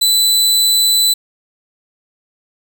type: tone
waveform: sawtooth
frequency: 3995 Hz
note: B7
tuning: 19 cents sharp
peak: -7 dBFS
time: 0.01-1.14 s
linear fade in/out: 10 ms
effects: none